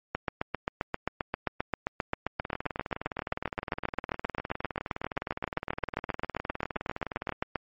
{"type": "two click trains", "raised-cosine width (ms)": 0.5, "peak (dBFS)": [-13, -18], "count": [57, 97], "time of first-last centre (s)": [[0.15, 7.557], [2.4, 7.323]], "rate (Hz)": [7.56, 19.5], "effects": ["MP3 32 kbps"]}